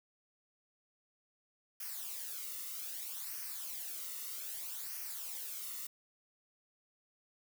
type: noise with flanger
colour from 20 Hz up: blue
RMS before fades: -43 dBFS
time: 1.8-5.87 s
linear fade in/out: 5 ms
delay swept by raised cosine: 0.26 to 1.26 ms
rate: 0.63 Hz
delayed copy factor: -0.65
effects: none